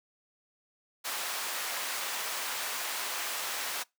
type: high-pass noise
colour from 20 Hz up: pink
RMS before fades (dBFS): -35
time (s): 1.04-3.84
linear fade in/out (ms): 20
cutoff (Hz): 880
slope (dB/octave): 12
effects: noise-tail reverb RT60 0.2 s tail -24 dB re dry